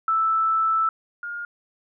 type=tone pair in turn; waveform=sine; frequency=1318.5 / 1418.4 Hz; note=E6 / F6; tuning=0 / +26 cents; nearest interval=minor second; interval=126 cents; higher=second; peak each=-18 / -29 dBFS; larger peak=first; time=0.08-0.89 / 1.23-1.45 s; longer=first; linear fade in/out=2 ms; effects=none